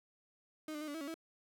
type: tone with pitch steps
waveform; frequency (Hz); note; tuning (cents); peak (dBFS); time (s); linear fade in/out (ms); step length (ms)
35% pulse; 310 / 298.2 / 308 / 288.7 / 324 / 281.3 / 325.4; D#4 / D4 / D#4 / D4 / E4 / C#4 / E4; -6 / +27 / -17 / -30 / -30 / +26 / -22; -39; 0.68-1.142; 2; 66
effects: none